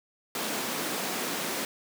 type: high-pass noise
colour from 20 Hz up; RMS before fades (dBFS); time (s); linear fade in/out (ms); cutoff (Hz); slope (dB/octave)
pink; -32; 0.35-1.65; 2; 200; 24
effects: none